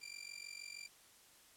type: tone with amplitude modulation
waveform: 20% pulse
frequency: 2366 Hz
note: D7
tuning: 12 cents sharp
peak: -39 dBFS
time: 0.01-0.88 s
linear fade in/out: 20 ms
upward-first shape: sine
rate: 46.4 Hz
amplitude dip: 90%
effects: white hiss -64 dBFS RMS until 1.56 s + low-pass 12000 Hz 12 dB/octave